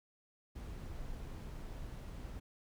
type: noise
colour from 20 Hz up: brown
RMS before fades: -45 dBFS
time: 0.55-2.4 s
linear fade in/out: 10 ms
effects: none